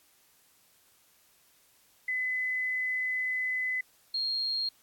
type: tone pair in turn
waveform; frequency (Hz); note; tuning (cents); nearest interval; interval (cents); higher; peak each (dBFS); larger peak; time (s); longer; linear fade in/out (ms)
sine; 2016 / 4239; B6 / C8; +35 / +22; octave + minor second; 1287; second; -28; neither; 2.08-3.81 / 4.14-4.69; first; 5
effects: white hiss -64 dBFS RMS until 4.82 s + AAC 64 kbps